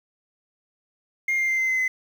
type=tone with pitch steps; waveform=sine; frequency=2122 / 2105 / 2088 / 2071 / 2054 / 2038 Hz; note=C7 / C7 / C7 / C7 / C7 / C7; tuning=+24 / +10 / -4 / -18 / -33 / -46 cents; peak=-18 dBFS; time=1.28-1.88 s; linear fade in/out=5 ms; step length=100 ms; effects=tanh soft clip ceiling -19 dBFS + 8-bit